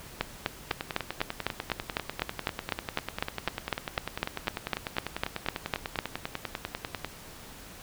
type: two click trains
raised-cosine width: 0.3 ms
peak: -15 / -10 dBFS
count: 65 / 24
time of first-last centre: 0.71-7.047 / 0.21-5.989 s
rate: 10.1 / 3.98 Hz
effects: pink hiss -47 dBFS RMS until 7.82 s